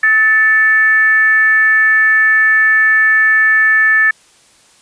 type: tone with frequency modulation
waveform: sine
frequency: 1760 Hz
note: A6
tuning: in tune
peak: -7 dBFS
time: 0.03-4.11 s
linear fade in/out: 5 ms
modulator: 471 Hz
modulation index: 0.4
effects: white hiss -48 dBFS RMS until 4.81 s + resampled to 22050 Hz